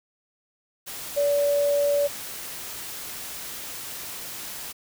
sine tone in noise, 574 Hz, D5, 40 cents flat, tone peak -19 dBFS, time 1.16-2.08 s, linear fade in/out 20 ms, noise white, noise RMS -36 dBFS, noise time 0.86-4.73 s, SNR +14 dB, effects none

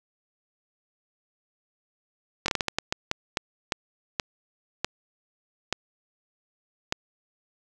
slowing click train, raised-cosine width 0.2 ms, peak -7 dBFS, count 15, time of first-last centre 2.46-6.924 s, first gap 22 ms, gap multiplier 1.36, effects none

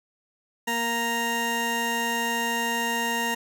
20% pulse tone pair together, 233.1 / 932.4 Hz, A#3 / A#5, 0 / 0 cents, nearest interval 2 octaves, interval 2400 cents, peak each -25 / -21 dBFS, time 0.67-3.35 s, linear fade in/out 10 ms, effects none

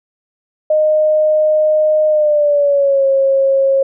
sine tone with pitch glide, 616 to 542.5 Hz, D#5 to C#5, -17 to -37 cents, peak -9 dBFS, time 0.7-3.83 s, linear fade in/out 5 ms, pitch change -220 cents, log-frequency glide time 2.08-3.06 s, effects none

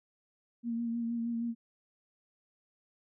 sine tone with vibrato, 233.1 Hz, A#3, in tune, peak -31 dBFS, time 0.63-1.55 s, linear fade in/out 50 ms, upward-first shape sine, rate 6.4 Hz, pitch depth 25 cents each way, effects none

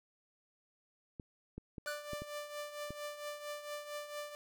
clicks, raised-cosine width 3 ms, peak -31 dBFS, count 6, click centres 1.198 / 1.58 / 1.782 / 2.133 / 2.22 / 2.906 s
sawtooth tone with tremolo, 590 Hz, D5, 8 cents sharp, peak -35 dBFS, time 1.86-4.35 s, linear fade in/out 0 ms, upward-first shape triangle, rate 4.4 Hz, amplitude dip 70%
square tone with exponential decay, 1480 Hz, F#6, in tune, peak -37 dBFS, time 1.87-2.1 s, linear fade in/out 5 ms, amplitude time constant 48 ms
effects none

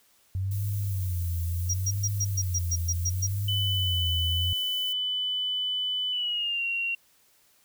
sine tone with vibrato, 92.5 Hz, F#2, in tune, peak -26 dBFS, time 0.35-4.53 s, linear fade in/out 0 ms, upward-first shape sine, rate 0.71 Hz, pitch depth 160 cents each way
violet noise, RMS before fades -42 dBFS, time 0.51-4.93 s, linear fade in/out 5 ms
sine tone bursts, 5710 Hz, F8, 37 cents sharp, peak -25 dBFS, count 10, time 1.69-3.27 s, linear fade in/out 10 ms, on 50 ms, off 120 ms
sine tone with pitch glide, 3000 to 2751 Hz, F#7 to F7, +23 to -27 cents, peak -26 dBFS, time 3.48-6.95 s, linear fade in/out 5 ms, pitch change -150 cents, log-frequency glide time 6.11-6.64 s
effects white hiss -63 dBFS RMS until 7.64 s

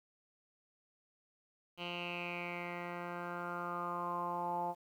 10% pulse tone with low-pass filter sweep, 174.7 Hz, F3, 1 cent sharp, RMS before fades -40 dBFS, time 1.77-4.75 s, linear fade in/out 50 ms, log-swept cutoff 3100 to 810 Hz, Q 6.3, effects 11-bit

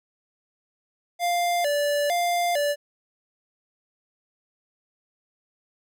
square tone with vibrato, 637 Hz, D#5, 41 cents sharp, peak -22 dBFS, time 1.19-2.76 s, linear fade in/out 50 ms, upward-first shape square, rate 1.1 Hz, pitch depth 160 cents each way, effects none

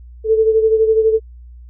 sine beating tone pair, 440 / 452 Hz, A4 / A4, 0 / +47 cents, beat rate 12 Hz, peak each -11 / -18 dBFS, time 0.24-1.2 s, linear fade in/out 50 ms, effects added 60 Hz sine -35 dBFS peak until 1.69 s

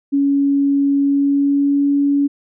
sine tone with pitch glide, 280 to 283.1 Hz, C#4 to C#4, +18 to +37 cents, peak -12 dBFS, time 0.12-2.28 s, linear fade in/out 20 ms, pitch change +19 cents, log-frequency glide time 1.02-1.9 s, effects none

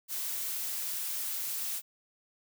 blue noise, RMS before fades -35 dBFS, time 0.08-1.82 s, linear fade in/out 50 ms, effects none

